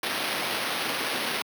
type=noise with sample-and-hold; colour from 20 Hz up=white; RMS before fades=-29 dBFS; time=0.03-1.42 s; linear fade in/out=2 ms; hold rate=7350 Hz; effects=high-pass 200 Hz 12 dB/octave